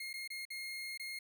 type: tone with dropouts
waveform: 30% pulse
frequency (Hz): 2141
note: C7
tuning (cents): +39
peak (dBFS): -38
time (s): 0-1.19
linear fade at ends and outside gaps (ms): 5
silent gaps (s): 0.131-0.138 / 0.277-0.302 / 0.453-0.503 / 0.976-0.996
effects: none